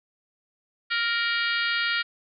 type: harmonic tone with a mistuned harmonic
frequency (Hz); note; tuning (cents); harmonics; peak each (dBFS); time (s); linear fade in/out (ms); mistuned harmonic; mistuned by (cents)
466.2; A#4; 0; 3 / 4 / 5 / 6 / 7 / 8 / 9 / 10; -27 / -29 / -31 / -33 / -34 / -35 / -36 / -37; 0.9-2.03; 20; 6; +37
effects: none

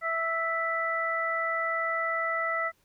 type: harmonic tone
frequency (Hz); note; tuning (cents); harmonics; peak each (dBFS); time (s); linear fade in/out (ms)
659.3; E5; 0; 1 / 2 / 3; -33 / -30 / -30; 0.01-2.72; 50
effects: pink hiss -68 dBFS RMS until 2.84 s

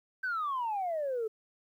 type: exponential sweep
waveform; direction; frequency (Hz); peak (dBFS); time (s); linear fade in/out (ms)
sine; down; 1568 to 426.5; -29; 0.23-1.28; 10
effects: tanh soft clip ceiling -27 dBFS + 11-bit

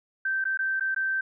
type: tone with dropouts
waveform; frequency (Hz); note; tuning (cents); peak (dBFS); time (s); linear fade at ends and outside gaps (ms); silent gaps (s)
sine; 1557; G6; -12; -24; 0.25-1.21; 5; 0.442-0.452 / 0.574-0.59 / 0.798-0.807 / 0.947-0.962
effects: none

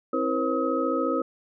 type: tone cluster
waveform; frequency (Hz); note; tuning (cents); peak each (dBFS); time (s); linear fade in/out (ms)
sine; 267.1 / 326.8 / 480.7 / 535 / 1272; C4 / E4 / B4 / C5 / D#6; +36 / -15 / -47 / +38 / +38; -29; 0.13-1.22; 5
effects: none

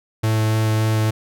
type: tone with vibrato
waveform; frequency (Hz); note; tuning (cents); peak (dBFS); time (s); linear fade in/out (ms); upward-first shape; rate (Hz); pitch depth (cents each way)
45% pulse; 109.6; A2; -6; -16; 0.23-1.11; 10; sine; 3.5; 10
effects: none

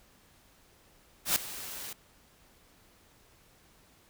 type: noise with ADSR envelope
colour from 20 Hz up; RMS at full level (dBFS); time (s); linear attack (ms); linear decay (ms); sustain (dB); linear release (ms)
white; -24; 1.25-1.93; 110; 3; -17; 4
effects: pink hiss -62 dBFS RMS until 4.09 s

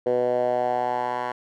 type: tone with band-pass filter sweep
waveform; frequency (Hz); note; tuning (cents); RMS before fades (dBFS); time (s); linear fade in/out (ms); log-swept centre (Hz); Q
10% pulse; 123.47; B2; 0; -24; 0.06-1.32; 5; 480 to 1100; 3.8
effects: none

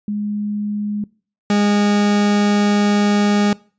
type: tone pair in turn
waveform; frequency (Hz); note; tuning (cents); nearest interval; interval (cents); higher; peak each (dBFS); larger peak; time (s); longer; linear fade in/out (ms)
sine / 40% pulse; 207.7 / 205.6; G#3 / G#3; 0 / -17; unison; 17; first; -19 / -12; second; 0.08-1.04 / 1.5-3.53; second; 2
effects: noise-tail reverb RT60 0.4 s tail -23 dB re dry + resampled to 16000 Hz

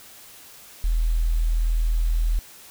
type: tone with quantisation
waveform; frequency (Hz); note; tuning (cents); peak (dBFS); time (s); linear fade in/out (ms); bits
sine; 40.63; E1; -24; -18; 0.84-2.39; 0; 8
effects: white hiss -46 dBFS RMS until 2.7 s

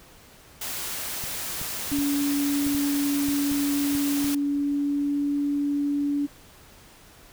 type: noise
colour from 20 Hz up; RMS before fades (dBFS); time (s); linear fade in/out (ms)
white; -32; 0.61-4.35; 5
type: clicks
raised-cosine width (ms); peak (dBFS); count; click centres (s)
5; -25; 10; 1.239 / 1.615 / 1.918 / 1.987 / 2.666 / 2.749 / 3.286 / 3.517 / 3.951 / 4.244
type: tone with pitch glide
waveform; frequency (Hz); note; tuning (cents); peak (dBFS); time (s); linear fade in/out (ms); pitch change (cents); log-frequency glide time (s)
sine; 284.8 to 286.8; C#4 to D4; +47 to -41; -22; 1.91-6.27; 20; +12; 4.14-5.39
effects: pink hiss -51 dBFS RMS until 7.32 s

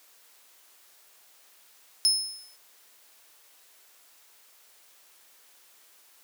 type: tone with exponential decay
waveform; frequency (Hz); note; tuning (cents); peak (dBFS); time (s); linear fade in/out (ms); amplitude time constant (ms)
30% pulse; 5200; E8; -24; -13; 2.05-2.56; 0; 110
effects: white hiss -58 dBFS RMS until 6.23 s + high-pass 400 Hz 12 dB/octave

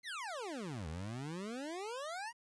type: exponential two-way sweep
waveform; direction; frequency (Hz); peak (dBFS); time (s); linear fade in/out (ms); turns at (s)
25% pulse; down then up; 2156 to 75.5 to 978; -37; 0.03-2.33; 50; 0.88
effects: resampled to 22050 Hz + 12-bit

